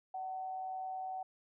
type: tone with amplitude modulation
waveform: sine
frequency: 753 Hz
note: F#5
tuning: 30 cents sharp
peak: -36 dBFS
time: 0.14-1.23 s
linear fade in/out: 5 ms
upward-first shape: sine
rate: 142 Hz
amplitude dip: 40%
effects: none